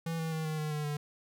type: tone with pitch steps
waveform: square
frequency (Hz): 164.81 / 161.79 / 158.83 / 155.92 / 153.06 / 150.26 / 147.51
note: E3 / E3 / D#3 / D#3 / D#3 / D3 / D3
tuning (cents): 0 / -32 / +36 / +4 / -28 / +40 / +8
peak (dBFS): -33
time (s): 0.06-0.97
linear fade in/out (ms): 5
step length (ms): 130
effects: none